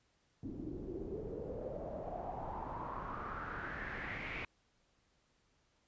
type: noise with low-pass filter sweep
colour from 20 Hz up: pink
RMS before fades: -43 dBFS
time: 0.43-4.45 s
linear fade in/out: 2 ms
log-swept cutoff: 280 to 2400 Hz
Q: 5.2
effects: pink hiss -75 dBFS RMS until 5.87 s + resampled to 16000 Hz